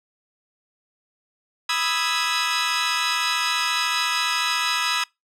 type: chord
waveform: 15% pulse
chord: E major seventh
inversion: second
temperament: equal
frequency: 987.8 / 1244.5 / 1318.5 / 1661.2 Hz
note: B5 / D#6 / E6 / G#6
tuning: 0 / 0 / 0 / 0 cents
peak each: -20 dBFS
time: 1.69-5.04 s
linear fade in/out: 5 ms
effects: noise-tail reverb RT60 0.2 s tail -25 dB re dry + low-pass 9000 Hz 12 dB/octave